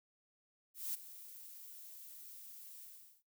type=noise with ADSR envelope; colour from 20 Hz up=violet; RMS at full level=-38 dBFS; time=0.74-3.23 s; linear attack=200 ms; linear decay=16 ms; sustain=-15 dB; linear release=400 ms; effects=noise-tail reverb RT60 0.2 s tail -21 dB re dry